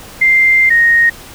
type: tone pair in turn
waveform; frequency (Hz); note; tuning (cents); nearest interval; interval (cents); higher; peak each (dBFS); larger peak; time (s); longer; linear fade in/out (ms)
sine; 2093 / 1864.7; C7 / A#6; 0 / 0; major second; 200; first; -6; neither; 0.21-0.7 / 0.7-1.1; first; 10
effects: pink hiss -34 dBFS RMS until 1.34 s